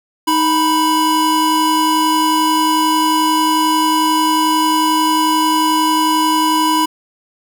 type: tone pair together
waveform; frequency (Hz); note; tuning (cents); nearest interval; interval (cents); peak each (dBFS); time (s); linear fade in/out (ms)
square; 312.2 / 987.8; D#4 / B5; +6 / 0; octave + minor sixth; 1994; -17 / -14; 0.27-6.86; 10
effects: none